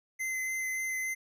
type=tone with vibrato; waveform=square; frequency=2057 Hz; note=C7; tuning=30 cents flat; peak=-32 dBFS; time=0.19-1.15 s; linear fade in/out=20 ms; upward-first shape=sine; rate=3.5 Hz; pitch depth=11 cents each way; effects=none